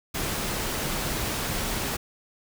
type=noise; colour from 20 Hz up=pink; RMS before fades=-29 dBFS; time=0.14-1.97 s; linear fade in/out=10 ms; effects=none